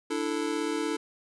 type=chord; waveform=square; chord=D suspended second; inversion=none; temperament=just; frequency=293.7 / 330.4 / 440.5 Hz; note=D4 / E4 / A4; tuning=0 / +4 / +2 cents; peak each=-33 dBFS; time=0.1-0.97 s; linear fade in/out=10 ms; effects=resampled to 24000 Hz